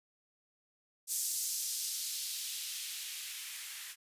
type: noise with band-pass filter sweep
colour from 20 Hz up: violet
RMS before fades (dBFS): -39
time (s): 1.07-3.96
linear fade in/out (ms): 50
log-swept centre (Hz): 6900 to 1800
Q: 1.3
effects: resampled to 32000 Hz